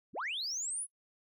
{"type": "linear sweep", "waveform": "sine", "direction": "up", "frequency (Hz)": [86.7, 10440], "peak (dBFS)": -33, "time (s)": [0.13, 0.87], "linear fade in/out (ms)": 50, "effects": ["noise-tail reverb RT60 0.1 s tail -23 dB re dry", "tanh soft clip ceiling -31 dBFS"]}